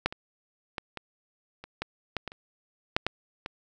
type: clicks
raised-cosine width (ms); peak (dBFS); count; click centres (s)
0.3; -8 / -22 / -16 / -20 / -26 / -15 / -13 / -19 / -28 / -6 / -10 / -18; 12; 0.06 / 0.125 / 0.782 / 0.973 / 1.64 / 1.82 / 2.167 / 2.277 / 2.319 / 2.965 / 3.066 / 3.461
effects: none